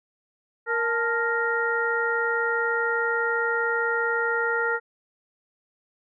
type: harmonic tone with a mistuned harmonic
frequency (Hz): 466.2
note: A#4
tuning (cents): 0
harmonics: 1 / 2 / 3 / 4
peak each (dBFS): -27 / -31 / -25 / -29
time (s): 0.66-4.8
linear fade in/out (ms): 50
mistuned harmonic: 2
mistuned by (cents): -96
effects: none